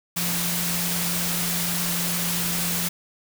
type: tone in noise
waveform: sine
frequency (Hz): 173.4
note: F3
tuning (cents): -12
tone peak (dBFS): -29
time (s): 0.16-2.89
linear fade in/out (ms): 10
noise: white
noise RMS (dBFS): -26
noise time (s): 0.16-2.89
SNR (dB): -6
effects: none